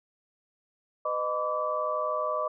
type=tone cluster; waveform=sine; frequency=502 / 614 / 1004 / 1154 Hz; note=B4 / D#5 / B5 / D6; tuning=+28 / -23 / +28 / -31 cents; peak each=-36 / -30 / -37 / -30 dBFS; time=1.05-2.48 s; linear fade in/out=5 ms; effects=none